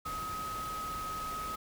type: tone in noise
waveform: sine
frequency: 1268 Hz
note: D#6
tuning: 32 cents sharp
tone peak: -36 dBFS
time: 0.05-1.56 s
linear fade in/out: 10 ms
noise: pink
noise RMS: -44 dBFS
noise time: 0.05-1.56 s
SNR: +5 dB
effects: none